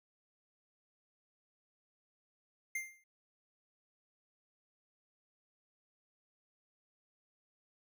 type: tone with exponential decay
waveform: square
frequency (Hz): 2102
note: C7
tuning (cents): +7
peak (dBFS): -34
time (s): 2.75-3.04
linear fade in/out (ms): 5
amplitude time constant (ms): 63
effects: none